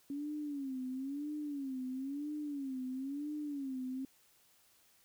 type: tone with vibrato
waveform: sine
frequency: 277.2 Hz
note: C#4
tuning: in tune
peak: -37 dBFS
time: 0.1-4.05 s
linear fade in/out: 2 ms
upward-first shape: sine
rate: 1 Hz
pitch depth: 140 cents each way
effects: white hiss -68 dBFS RMS until 5.04 s